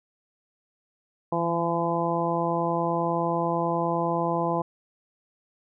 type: harmonic tone with a mistuned harmonic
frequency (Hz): 169.5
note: E3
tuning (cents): +49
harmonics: 1 / 2 / 3 / 4 / 5 / 6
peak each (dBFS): -30 / -30 / -30 / -30 / -30 / -30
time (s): 1.32-4.62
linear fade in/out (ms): 5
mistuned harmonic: 1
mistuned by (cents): -28
effects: none